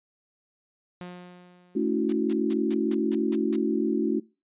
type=tone with exponential decay; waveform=sawtooth; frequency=178.6 Hz; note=F3; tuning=39 cents sharp; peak=-32 dBFS; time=1.01-2.35 s; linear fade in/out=0 ms; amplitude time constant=290 ms
type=chord; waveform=sine; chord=F# minor seventh; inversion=first; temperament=equal with one note detuned; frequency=220 / 283.3 / 329.6 / 370 Hz; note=A3 / C#4 / E4 / F#4; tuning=0 / +38 / 0 / 0 cents; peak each=-28 dBFS; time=1.75-4.2 s; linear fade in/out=10 ms
type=noise bursts; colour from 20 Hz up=white; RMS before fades=-40 dBFS; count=8; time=2.09-3.56 s; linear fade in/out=2 ms; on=35 ms; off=170 ms
effects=noise-tail reverb RT60 0.3 s tail -23 dB re dry + resampled to 8000 Hz